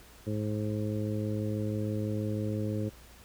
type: harmonic tone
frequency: 106.1 Hz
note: G#2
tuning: 38 cents sharp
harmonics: 1 / 2 / 3 / 4 / 5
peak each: -32 / -35 / -37 / -40 / -40 dBFS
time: 0.26-2.9 s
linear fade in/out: 20 ms
effects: added 60 Hz sine -55 dBFS peak until 3.24 s + pink hiss -55 dBFS RMS until 3.24 s